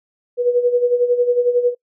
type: tone with tremolo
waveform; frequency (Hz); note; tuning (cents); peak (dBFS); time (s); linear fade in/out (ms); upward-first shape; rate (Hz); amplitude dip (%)
sine; 487.6; B4; -22; -10; 0.37-1.75; 50; sine; 11; 70
effects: noise-tail reverb RT60 0.1 s tail -24 dB re dry